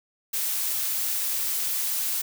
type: noise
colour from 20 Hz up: blue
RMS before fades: -27 dBFS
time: 0.33-2.22 s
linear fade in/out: 10 ms
effects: none